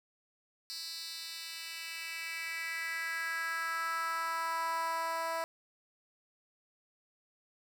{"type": "tone with high-pass filter sweep", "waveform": "10% pulse", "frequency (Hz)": 328.8, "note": "E4", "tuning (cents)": -4, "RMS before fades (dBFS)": -37, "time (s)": [0.7, 5.44], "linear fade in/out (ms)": 0, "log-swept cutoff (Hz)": [4400, 750], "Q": 3.4, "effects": []}